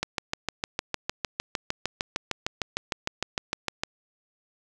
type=click train; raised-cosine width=0.2 ms; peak=-9 dBFS; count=26; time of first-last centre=0.03-3.835 s; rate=6.57 Hz; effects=none